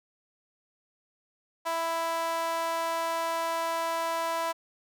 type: tone with high-pass filter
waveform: sawtooth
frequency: 330.7 Hz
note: E4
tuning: 6 cents sharp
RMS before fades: -30 dBFS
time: 1.65-4.53 s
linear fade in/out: 20 ms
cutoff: 830 Hz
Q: 8.3
effects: none